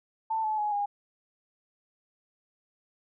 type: tone with pitch steps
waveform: sine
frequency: 888 / 863.2 / 839.1 / 815.7 Hz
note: A5 / A5 / G#5 / G#5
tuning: +16 / -33 / +18 / -31 cents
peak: -26 dBFS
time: 0.3-0.86 s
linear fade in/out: 10 ms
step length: 140 ms
effects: none